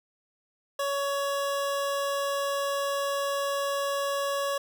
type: tone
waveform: 25% pulse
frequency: 560 Hz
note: C#5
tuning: 18 cents sharp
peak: -23 dBFS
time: 0.79-4.58 s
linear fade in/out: 5 ms
effects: none